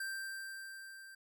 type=tone with level ramp; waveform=square; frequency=1572 Hz; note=G6; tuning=4 cents sharp; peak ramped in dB=-38 to -52 dBFS; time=0-1.15 s; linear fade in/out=5 ms; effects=none